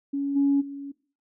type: tone with level steps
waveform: sine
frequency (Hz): 280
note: C#4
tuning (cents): +18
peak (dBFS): -24 / -17 / -33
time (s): 0.13-0.92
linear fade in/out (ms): 10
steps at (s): 0.35 / 0.6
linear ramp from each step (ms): 20
effects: noise-tail reverb RT60 0.4 s tail -19 dB re dry + tanh soft clip ceiling -13 dBFS